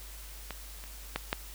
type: clicks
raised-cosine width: 0.3 ms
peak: -21 / -30 / -14 / -12 dBFS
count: 4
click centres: 0.507 / 0.839 / 1.16 / 1.329 s
effects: added 50 Hz sine -45 dBFS peak until 1.54 s + white hiss -49 dBFS RMS until 1.54 s